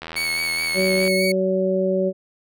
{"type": "click train", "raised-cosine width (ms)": 0.3, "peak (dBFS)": -16, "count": 87, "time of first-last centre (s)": [0.02, 1.078], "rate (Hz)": 81.3}
{"type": "tone with vibrato", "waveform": "30% pulse", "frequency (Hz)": 2217, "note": "C#7", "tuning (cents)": 0, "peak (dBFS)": -19, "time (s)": [0.16, 1.32], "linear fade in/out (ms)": 5, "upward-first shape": "sine", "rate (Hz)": 4.8, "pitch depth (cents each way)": 25}
{"type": "harmonic tone", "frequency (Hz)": 188.5, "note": "F#3", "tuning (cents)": 32, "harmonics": [1, 2, 3], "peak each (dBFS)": [-23, -22, -21], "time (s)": [0.74, 2.13], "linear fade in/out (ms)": 50}
{"effects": []}